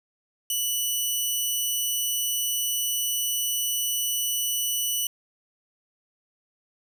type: tone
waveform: 10% pulse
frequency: 2960 Hz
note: F#7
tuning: in tune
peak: -16 dBFS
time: 0.5-5.07 s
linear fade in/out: 2 ms
effects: none